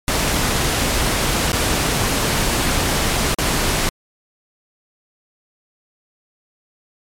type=noise with dropouts; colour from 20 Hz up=pink; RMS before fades=-18 dBFS; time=0.08-3.89 s; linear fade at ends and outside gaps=0 ms; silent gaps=1.519-1.53 / 3.344-3.386 s; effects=low-pass 12000 Hz 12 dB/octave + MP3 96 kbps